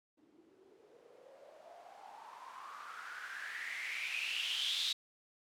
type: noise with low-pass filter sweep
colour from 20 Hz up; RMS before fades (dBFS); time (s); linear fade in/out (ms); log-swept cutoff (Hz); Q
violet; -43; 0.17-4.93; 10; 290 to 3800; 7.1
effects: none